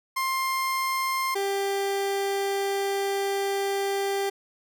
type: tone pair in turn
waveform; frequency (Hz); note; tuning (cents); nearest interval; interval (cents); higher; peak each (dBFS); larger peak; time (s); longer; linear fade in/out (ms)
30% pulse; 1056 / 395.6; C6 / G4; +16 / +16; octave + perfect fourth; 1700; first; -22; neither; 0.16-1.35 / 1.35-4.3; second; 10
effects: none